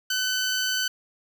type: tone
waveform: 15% pulse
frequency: 1512 Hz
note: F#6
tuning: 37 cents sharp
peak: -17 dBFS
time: 0.1-0.88 s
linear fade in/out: 5 ms
effects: none